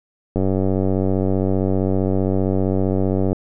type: click train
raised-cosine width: 2 ms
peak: -7 dBFS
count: 284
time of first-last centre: 0.36-3.33 s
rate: 95.3 Hz
effects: none